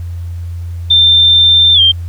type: tone with pitch glide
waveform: sine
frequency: 3581 to 3172 Hz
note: A7 to G7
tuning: +30 to +20 cents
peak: -4 dBFS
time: 0.9-1.92 s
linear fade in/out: 10 ms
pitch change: -210 cents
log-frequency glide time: 1.74-1.81 s
effects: added 86 Hz sine -19 dBFS peak until 2.08 s + pink hiss -46 dBFS RMS until 2.08 s